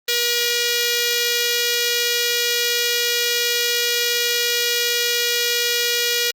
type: tone with notch filter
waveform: 5% pulse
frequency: 478.6 Hz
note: A#4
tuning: 46 cents sharp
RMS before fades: -20 dBFS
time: 0.08-6.31 s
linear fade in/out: 5 ms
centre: 1000 Hz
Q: 0.82
effects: Opus 32 kbps